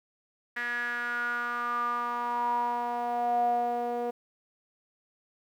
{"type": "tone with band-pass filter sweep", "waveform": "sawtooth", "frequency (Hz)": 240.3, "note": "B3", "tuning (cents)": -47, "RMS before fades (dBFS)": -30, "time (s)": [0.56, 4.11], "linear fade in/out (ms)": 10, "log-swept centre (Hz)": [1800, 580], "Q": 8.6, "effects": ["10-bit"]}